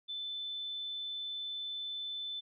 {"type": "tone", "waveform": "sine", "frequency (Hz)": 3520, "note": "A7", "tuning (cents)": 0, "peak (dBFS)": -37, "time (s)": [0.08, 2.41], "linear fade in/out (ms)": 20, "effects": []}